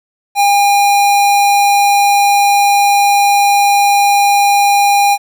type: tone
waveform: square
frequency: 808 Hz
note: G#5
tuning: 48 cents flat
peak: -8 dBFS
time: 0.35-5.18 s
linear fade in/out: 50 ms
effects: 8-bit